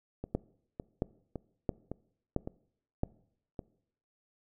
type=two click trains; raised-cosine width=2 ms; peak=-16 / -24 dBFS; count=5 / 7; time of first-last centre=0.35-3.035 / 0.24-3.592 s; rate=1.49 / 1.79 Hz; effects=noise-tail reverb RT60 0.7 s tail -22 dB re dry